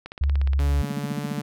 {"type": "click train", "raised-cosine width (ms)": 0.3, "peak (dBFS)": -20, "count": 10, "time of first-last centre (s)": [0.06, 0.593], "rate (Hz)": 16.9}
{"type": "tone with vibrato", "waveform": "sine", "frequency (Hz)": 69.4, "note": "C#2", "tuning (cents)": 3, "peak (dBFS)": -18, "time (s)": [0.21, 0.82], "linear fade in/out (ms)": 5, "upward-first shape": "triangle", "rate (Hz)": 2.8, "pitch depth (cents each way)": 40}
{"type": "tone with pitch glide", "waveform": "sawtooth", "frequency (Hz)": [142.4, 145.64], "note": ["C#3", "D3"], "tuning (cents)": [47, -14], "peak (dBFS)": -25, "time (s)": [0.59, 1.42], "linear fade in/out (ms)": 10, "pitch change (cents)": 39, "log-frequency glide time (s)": [0.89, 1.24]}
{"type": "tone bursts", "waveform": "sine", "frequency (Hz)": 210, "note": "G#3", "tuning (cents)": 19, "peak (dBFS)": -23, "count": 9, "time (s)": [0.83, 1.398], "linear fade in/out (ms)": 5, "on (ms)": 24, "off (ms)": 44}
{"effects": []}